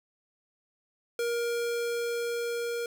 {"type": "tone with level ramp", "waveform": "square", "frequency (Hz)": 471.5, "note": "A#4", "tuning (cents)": 20, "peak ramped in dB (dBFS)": [-28, -31], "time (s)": [1.19, 2.86], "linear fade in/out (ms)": 2, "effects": []}